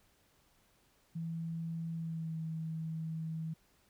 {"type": "tone with pitch glide", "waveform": "sine", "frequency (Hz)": [164.81, 160.67], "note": ["E3", "E3"], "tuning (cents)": [0, -44], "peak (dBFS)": -36, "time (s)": [1.15, 3.54], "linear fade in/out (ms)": 10, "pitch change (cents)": -44, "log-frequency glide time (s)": [1.93, 2.38], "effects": ["pink hiss -70 dBFS RMS until 3.89 s"]}